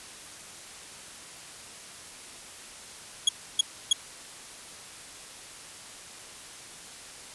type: tone bursts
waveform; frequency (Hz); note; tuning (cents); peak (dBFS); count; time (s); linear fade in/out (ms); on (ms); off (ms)
sawtooth; 3322; G#7; 0; -14; 3; 3.27-3.93; 5; 20; 300
effects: white hiss -45 dBFS RMS until 7.34 s + resampled to 24000 Hz